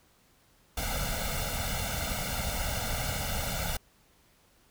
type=noise with comb filter; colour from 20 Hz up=pink; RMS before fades=-32 dBFS; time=0.77-3.77 s; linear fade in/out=5 ms; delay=1.4 ms; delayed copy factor=+0.95; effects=pink hiss -64 dBFS RMS until 4.7 s